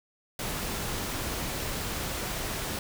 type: noise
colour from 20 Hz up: pink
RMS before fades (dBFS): -33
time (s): 0.39-2.79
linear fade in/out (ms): 2
effects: none

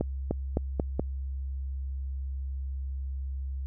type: accelerating click train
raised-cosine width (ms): 2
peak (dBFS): -13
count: 5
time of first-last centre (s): 0.01-0.996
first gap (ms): 300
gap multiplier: 0.87
effects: added 67 Hz sine -31 dBFS peak until 3.66 s

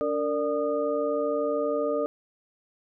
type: tone cluster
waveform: sine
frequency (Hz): 287.3 / 457.3 / 590 / 1226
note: D4 / A#4 / D5 / D#6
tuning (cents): -38 / -33 / +8 / -26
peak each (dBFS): -32 / -28 / -27 / -35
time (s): 0.01-2.06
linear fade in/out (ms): 0
effects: none

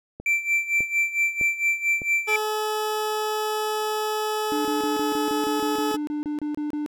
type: click train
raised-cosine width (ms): 2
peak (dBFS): -22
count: 4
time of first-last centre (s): 0.2-2.018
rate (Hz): 1.65
type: tone with tremolo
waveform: triangle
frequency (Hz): 2343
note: D7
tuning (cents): -5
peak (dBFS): -16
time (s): 0.26-2.36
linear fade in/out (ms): 2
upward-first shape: sine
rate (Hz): 4.4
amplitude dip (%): 80
type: tone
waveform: 20% pulse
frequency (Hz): 428.6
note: A4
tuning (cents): -45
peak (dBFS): -19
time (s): 2.27-5.97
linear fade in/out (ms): 20
type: tone bursts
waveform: triangle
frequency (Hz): 298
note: D4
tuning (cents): +25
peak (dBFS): -23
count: 15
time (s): 4.52-6.862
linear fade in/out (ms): 0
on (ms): 130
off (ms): 28
effects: none

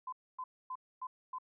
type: tone bursts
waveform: sine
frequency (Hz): 1021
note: C6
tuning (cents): -43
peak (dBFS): -38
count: 5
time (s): 0.07-1.385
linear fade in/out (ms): 5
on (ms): 55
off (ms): 260
effects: none

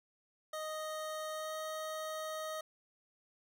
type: tone with pitch glide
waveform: 25% pulse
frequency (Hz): 622.3 to 626.6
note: D#5 to D#5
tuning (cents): 0 to +12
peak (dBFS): -35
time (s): 0.53-2.61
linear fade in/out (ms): 5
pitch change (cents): +12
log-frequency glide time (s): 1.34-1.54
effects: none

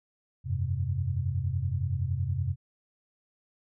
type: chord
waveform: sine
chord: F suspended second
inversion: none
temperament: equal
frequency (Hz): 87.31 / 98 / 130.81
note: F2 / G2 / C3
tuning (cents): 0 / 0 / 0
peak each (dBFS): -31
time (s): 0.44-2.56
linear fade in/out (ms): 50
effects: none

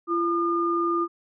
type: tone pair together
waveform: sine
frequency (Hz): 340.5 / 1211.9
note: F4 / D#6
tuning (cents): -44 / -46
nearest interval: octave + minor seventh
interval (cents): 2198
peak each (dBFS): -24 / -24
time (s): 0.07-1.08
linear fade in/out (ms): 50
effects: none

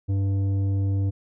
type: tone with tanh clipping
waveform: sine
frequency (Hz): 98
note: G2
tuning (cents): 0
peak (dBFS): -22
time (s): 0.08-1.11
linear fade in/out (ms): 20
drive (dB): 9
effects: none

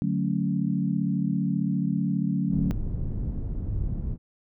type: chord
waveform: sine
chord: D major seventh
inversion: none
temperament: equal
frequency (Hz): 146.83 / 185 / 220 / 277.2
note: D3 / F#3 / A3 / C#4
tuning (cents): 0 / 0 / 0 / 0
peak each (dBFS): -29 / -26 / -29 / -31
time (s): 0.02-2.71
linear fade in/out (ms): 0
type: low-pass noise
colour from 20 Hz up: pink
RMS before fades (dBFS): -29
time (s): 2.49-4.18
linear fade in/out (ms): 50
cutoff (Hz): 160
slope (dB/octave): 12
effects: none

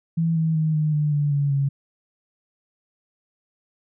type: tone with pitch steps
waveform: sine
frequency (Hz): 164.81 / 160.86 / 157 / 153.24 / 149.57 / 145.98 / 142.48 / 139.07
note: E3 / E3 / D#3 / D#3 / D3 / D3 / C#3 / C#3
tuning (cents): 0 / -42 / +16 / -26 / +32 / -10 / +48 / +6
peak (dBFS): -18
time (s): 0.17-1.69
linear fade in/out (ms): 10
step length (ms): 190
effects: none

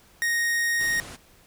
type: tone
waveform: 45% pulse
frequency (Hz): 1864.7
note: A#6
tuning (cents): 0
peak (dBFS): -22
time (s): 0.22-1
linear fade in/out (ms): 0
type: low-pass noise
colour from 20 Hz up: pink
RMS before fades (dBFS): -41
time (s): 0.79-1.17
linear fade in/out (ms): 20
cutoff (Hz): 11000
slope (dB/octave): 48
effects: pink hiss -56 dBFS RMS until 1.46 s

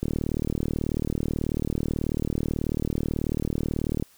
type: click train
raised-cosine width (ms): 3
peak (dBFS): -13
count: 154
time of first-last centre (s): 0.03-4.025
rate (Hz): 38.3
effects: white hiss -57 dBFS RMS until 4.17 s

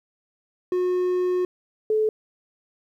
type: tone pair in turn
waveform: triangle / sine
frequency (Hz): 362.6 / 432.9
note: F#4 / A4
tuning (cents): -35 / -28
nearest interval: minor third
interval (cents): 307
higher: second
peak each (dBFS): -18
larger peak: neither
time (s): 0.72-1.45 / 1.9-2.09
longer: first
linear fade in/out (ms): 2
effects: 10-bit

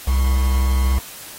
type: tone with quantisation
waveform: triangle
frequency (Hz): 65.1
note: C2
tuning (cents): -8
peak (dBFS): -12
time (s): 0.07-0.99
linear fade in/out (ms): 10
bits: 5
effects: white hiss -37 dBFS RMS until 1.38 s + AAC 48 kbps

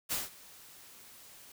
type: noise with ADSR envelope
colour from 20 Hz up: white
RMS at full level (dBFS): -32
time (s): 0.09-1.52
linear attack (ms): 31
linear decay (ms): 170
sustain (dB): -22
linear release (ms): 4
effects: none

